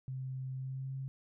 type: tone with pitch glide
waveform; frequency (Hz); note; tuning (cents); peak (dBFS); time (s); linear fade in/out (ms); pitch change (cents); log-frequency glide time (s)
sine; 131 to 133.98; C3 to C3; +2 to +41; -37; 0.08-1.08; 0; +39; 0.55-0.95
effects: none